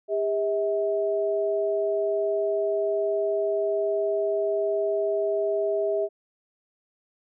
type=tone pair together; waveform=sine; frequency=402.8 / 644 Hz; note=G4 / E5; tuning=+47 / -41 cents; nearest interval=minor sixth; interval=812 cents; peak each=-25 dBFS; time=0.08-6.09 s; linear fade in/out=50 ms; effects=none